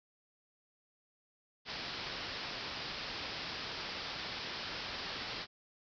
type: low-pass noise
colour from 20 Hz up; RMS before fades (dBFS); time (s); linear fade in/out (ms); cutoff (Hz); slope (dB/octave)
white; -42; 1.65-5.47; 50; 5300; 96
effects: none